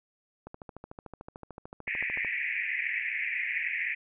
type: click train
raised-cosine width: 1 ms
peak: -28 dBFS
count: 25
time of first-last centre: 0.47-2.248 s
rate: 13.5 Hz
type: band-pass noise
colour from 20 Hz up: pink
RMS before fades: -32 dBFS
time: 1.87-3.95 s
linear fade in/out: 10 ms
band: 1800 to 2500 Hz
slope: 96 dB/octave
effects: none